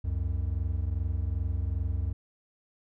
triangle tone pair together, 67.3 / 89.83 Hz, C2 / F2, +49 / +49 cents, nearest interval perfect fourth, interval 500 cents, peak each -28 dBFS, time 0.04-2.13 s, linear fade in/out 10 ms, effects none

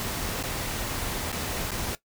pink noise with dropouts, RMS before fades -31 dBFS, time 0-1.95 s, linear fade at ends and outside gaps 0 ms, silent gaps 0.427-0.437 / 1.318-1.327 / 1.707-1.717 s, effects noise-tail reverb RT60 0.1 s tail -17 dB re dry

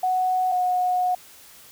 sine tone pair in turn, 740 / 728.1 Hz, F#5 / F#5, 0 / -28 cents, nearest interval unison, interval 28 cents, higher first, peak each -19 dBFS, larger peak neither, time 0.03-0.52 / 0.52-1.15 s, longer second, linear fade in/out 5 ms, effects white hiss -48 dBFS RMS until 1.71 s

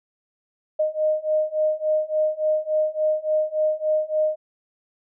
sine beating tone pair, 616 / 619.5 Hz, D#5 / D#5, -17 / -8 cents, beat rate 3.5 Hz, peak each -23 / -22 dBFS, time 0.79-4.36 s, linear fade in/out 10 ms, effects none

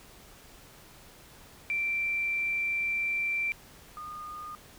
sine tone pair in turn, 2349 / 1223.3 Hz, D7 / D#6, 0 / -30 cents, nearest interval major seventh, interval 1130 cents, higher first, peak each -27 / -38 dBFS, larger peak first, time 1.7-3.52 / 3.97-4.55 s, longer first, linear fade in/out 0 ms, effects pink hiss -53 dBFS RMS until 4.78 s

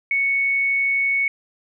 sine tone, 2217 Hz, C#7, in tune, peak -17 dBFS, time 0.11-1.28 s, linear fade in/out 2 ms, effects none

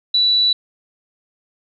sine tone, 3949 Hz, B7, 1 cent flat, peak -12 dBFS, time 0.14-0.53 s, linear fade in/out 5 ms, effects none

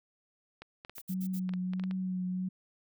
clicks, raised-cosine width 0.3 ms, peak -29 dBFS, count 10, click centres 0.62 / 0.849 / 0.896 / 0.982 / 1.492 / 1.537 / 1.735 / 1.797 / 1.838 / 1.911 s
violet noise bursts, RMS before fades -46 dBFS, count 4, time 0.95-1.398 s, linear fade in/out 10 ms, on 67 ms, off 60 ms
sine tone with vibrato, 185 Hz, F#3, in tune, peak -31 dBFS, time 1.09-2.49 s, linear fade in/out 10 ms, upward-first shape triangle, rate 1.5 Hz, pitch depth 28 cents each way
effects none

